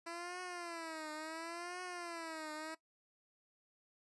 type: tone with vibrato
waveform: 10% pulse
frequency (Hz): 333.7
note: E4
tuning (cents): +21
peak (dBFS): -35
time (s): 0.06-2.75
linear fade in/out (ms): 10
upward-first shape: triangle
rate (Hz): 0.71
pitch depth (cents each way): 160
effects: noise-tail reverb RT60 0.1 s tail -18 dB re dry + resampled to 24000 Hz